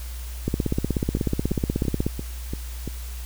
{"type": "two click trains", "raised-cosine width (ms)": 3, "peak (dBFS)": [-16, -9], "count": [6, 27], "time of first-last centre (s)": [[1.17, 2.876], [0.48, 2.065]], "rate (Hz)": [2.93, 16.4], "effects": ["added 60 Hz sine -31 dBFS peak until 3.25 s", "white hiss -43 dBFS RMS until 3.25 s"]}